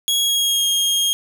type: tone with pitch glide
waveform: sawtooth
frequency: 3322 to 3244 Hz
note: G#7 to G#7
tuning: 0 to -41 cents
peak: -13 dBFS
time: 0.08-1.13 s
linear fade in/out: 0 ms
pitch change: -41 cents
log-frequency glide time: 0.19-0.65 s
effects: none